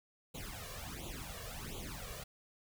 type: noise with flanger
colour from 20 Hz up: pink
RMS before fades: -45 dBFS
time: 0.34-2.24 s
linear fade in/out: 10 ms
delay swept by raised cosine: 0.28 to 1.78 ms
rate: 1.4 Hz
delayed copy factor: +0.95
effects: none